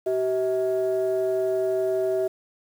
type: tone pair together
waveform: sine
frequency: 381.4 / 644 Hz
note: G4 / E5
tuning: -47 / -41 cents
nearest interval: major sixth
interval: 906 cents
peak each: -22 / -24 dBFS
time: 0.06-2.28 s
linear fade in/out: 10 ms
effects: tanh soft clip ceiling -16 dBFS + 8-bit